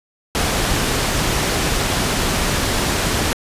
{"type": "low-pass noise", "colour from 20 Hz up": "pink", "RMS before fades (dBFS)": -19, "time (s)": [0.35, 3.33], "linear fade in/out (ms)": 0, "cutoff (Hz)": 10000, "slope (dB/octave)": 12, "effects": ["resampled to 32000 Hz"]}